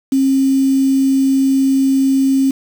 sine tone with quantisation, 269.2 Hz, C4, 49 cents sharp, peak -10 dBFS, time 0.12-2.51 s, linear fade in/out 5 ms, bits 5, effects none

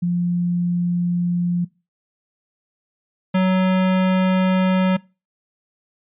sine / square tone pair in turn, 175.1 / 186.48 Hz, F3 / F#3, +5 / +14 cents, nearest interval minor second, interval 109 cents, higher second, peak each -17 / -15 dBFS, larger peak second, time 0.02-1.65 / 3.34-4.97 s, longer neither, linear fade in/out 10 ms, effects noise-tail reverb RT60 0.3 s tail -23 dB re dry + resampled to 8000 Hz

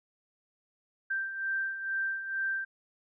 sine beating tone pair, 1568 / 1570.2 Hz, G6 / G6, 0 / +2 cents, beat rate 2.2 Hz, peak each -38 / -31 dBFS, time 1.1-2.65 s, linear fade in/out 10 ms, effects none

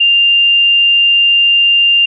sine tone, 2794 Hz, F7, in tune, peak -6 dBFS, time 0-2.06 s, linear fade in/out 10 ms, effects none

